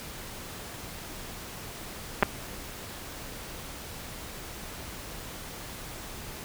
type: clicks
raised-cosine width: 0.5 ms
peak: -5 dBFS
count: 2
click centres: 2.226 / 2.231 s
effects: pink hiss -41 dBFS RMS until 6.44 s